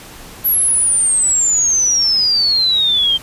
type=exponential sweep; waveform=sine; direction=down; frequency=11840 to 3136 Hz; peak=-11 dBFS; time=0.44-3.18 s; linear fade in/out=20 ms; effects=pink hiss -36 dBFS RMS until 3.22 s + resampled to 32000 Hz